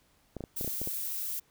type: clicks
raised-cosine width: 2 ms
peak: -24 dBFS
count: 8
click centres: 0.367 / 0.407 / 0.439 / 0.611 / 0.646 / 0.677 / 0.816 / 0.874 s
type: noise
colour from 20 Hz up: violet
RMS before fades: -35 dBFS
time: 0.56-1.4 s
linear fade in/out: 10 ms
effects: pink hiss -67 dBFS RMS until 1.5 s

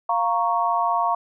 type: chord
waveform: sine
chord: Bb minor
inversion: second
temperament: equal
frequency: 698.5 / 932.3 / 1108.7 Hz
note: F5 / Bb5 / Db6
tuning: 0 / 0 / 0 cents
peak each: -23 dBFS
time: 0.09-1.15 s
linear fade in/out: 5 ms
effects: none

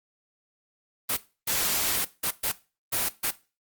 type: noise bursts at uneven times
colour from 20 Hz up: white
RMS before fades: -26 dBFS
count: 6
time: 1.09-1.17 / 1.47-2.05 / 2.23-2.31 / 2.43-2.52 / 2.92-3.09 / 3.23-3.31 s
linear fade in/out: 10 ms
effects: noise-tail reverb RT60 0.3 s tail -17 dB re dry + Opus 32 kbps

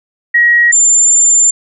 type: tone pair in turn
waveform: sine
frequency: 1900 / 7211 Hz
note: A#6 / A8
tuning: +33 / +42 cents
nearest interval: octave + major seventh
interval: 2309 cents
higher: second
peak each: -5 dBFS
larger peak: neither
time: 0.34-0.72 / 0.72-1.51 s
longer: second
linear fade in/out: 10 ms
effects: none

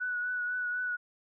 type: tone with vibrato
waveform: sine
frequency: 1475 Hz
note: F#6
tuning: 6 cents flat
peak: -30 dBFS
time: 0-0.97 s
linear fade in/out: 20 ms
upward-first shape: triangle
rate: 4 Hz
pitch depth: 27 cents each way
effects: none

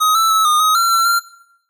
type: tone with pitch steps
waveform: square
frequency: 1258 / 1322 / 1301 / 1223 / 1260 / 1365 / 1352 / 1380 Hz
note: D#6 / E6 / E6 / D#6 / D#6 / F6 / E6 / F6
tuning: +19 / +5 / -23 / -30 / +21 / -40 / +43 / -21 cents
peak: -12 dBFS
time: 0-1.2 s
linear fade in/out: 20 ms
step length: 150 ms
effects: noise-tail reverb RT60 0.8 s tail -20 dB re dry

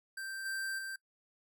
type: tone with level steps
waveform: square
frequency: 1568 Hz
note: G6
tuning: in tune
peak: -40 / -36 / -40 dBFS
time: 0.17-0.96 s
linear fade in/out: 5 ms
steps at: 0.45 / 0.78 s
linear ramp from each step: 10 ms
effects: noise-tail reverb RT60 0.1 s tail -21 dB re dry

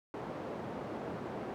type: band-pass noise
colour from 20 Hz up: white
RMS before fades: -41 dBFS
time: 0.14-1.54 s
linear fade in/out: 0 ms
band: 130 to 600 Hz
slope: 12 dB/octave
effects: none

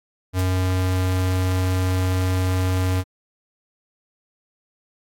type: tone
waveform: square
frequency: 92.5 Hz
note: F#2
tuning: in tune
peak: -19 dBFS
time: 0.33-3.04 s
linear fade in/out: 50 ms
type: noise with exponential decay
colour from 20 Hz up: white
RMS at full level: -32 dBFS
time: 0.39-0.52 s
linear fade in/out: 0 ms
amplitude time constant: 28 ms
effects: AAC 64 kbps

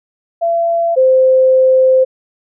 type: tone pair in turn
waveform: sine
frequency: 676 / 520 Hz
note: E5 / C5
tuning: +43 / -11 cents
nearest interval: perfect fourth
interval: 454 cents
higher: first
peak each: -11 / -6 dBFS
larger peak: second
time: 0.41-0.96 / 0.96-2.05 s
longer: second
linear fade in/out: 20 ms
effects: none

